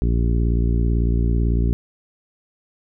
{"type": "harmonic tone", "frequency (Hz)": 58, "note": "A#1", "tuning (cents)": -8, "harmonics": [1, 2, 3, 4, 5, 6, 7], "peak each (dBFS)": [-17, -23, -27, -29, -31, -33, -34], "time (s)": [0.02, 1.73], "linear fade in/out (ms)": 0, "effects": []}